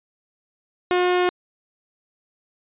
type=tone; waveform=sawtooth; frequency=359.6 Hz; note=F#4; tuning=49 cents flat; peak=-13 dBFS; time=0.91-1.29 s; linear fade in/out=0 ms; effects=resampled to 8000 Hz